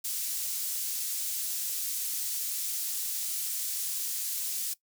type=high-pass noise; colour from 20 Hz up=pink; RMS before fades=-33 dBFS; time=0.04-4.74 s; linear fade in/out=10 ms; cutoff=7000 Hz; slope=12 dB/octave; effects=noise-tail reverb RT60 0.1 s tail -19 dB re dry